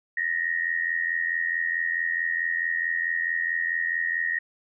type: tone with amplitude modulation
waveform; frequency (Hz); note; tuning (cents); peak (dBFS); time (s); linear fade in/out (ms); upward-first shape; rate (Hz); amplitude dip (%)
sine; 1869; A#6; +4; -20; 0.17-4.39; 5; sine; 84.6; 80
effects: none